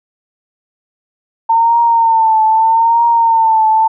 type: tone with vibrato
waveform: sine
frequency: 905 Hz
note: A5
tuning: 48 cents sharp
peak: -7 dBFS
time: 1.49-3.88 s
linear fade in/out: 10 ms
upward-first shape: triangle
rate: 0.8 Hz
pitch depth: 65 cents each way
effects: none